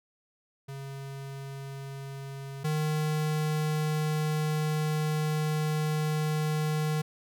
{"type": "tone pair in turn", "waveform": "square", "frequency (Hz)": [137.1, 153.56], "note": ["C#3", "D#3"], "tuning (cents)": [-19, -22], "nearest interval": "major second", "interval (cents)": 197, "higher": "second", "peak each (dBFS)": [-38, -27], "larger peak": "second", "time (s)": [[0.68, 2.64], [2.64, 7.02]], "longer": "second", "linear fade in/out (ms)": 10, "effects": []}